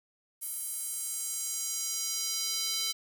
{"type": "tone with high-pass filter sweep", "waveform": "square", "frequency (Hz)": 442.5, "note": "A4", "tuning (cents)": 10, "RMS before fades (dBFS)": -34, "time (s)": [0.41, 2.93], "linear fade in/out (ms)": 20, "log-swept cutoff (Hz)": [11000, 4100], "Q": 2, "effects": ["9-bit"]}